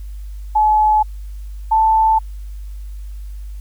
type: tone pair in turn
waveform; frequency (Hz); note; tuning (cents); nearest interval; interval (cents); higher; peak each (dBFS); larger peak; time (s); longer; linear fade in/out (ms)
sine; 856 / 881.6; A5 / A5; -48 / +3; minor second; 51; second; -10; neither; 0.55-1.03 / 1.71-2.19; neither; 10
effects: added 50 Hz sine -27 dBFS peak until 3.6 s + white hiss -54 dBFS RMS until 3.6 s